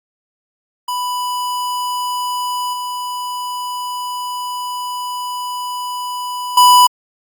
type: tone with level steps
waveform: square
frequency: 990 Hz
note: B5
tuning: 4 cents sharp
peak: -19 / -22 / -6 dBFS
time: 0.88-6.87 s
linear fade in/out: 5 ms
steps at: 2.73 / 6.57 s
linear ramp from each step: 5 ms
effects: Opus 48 kbps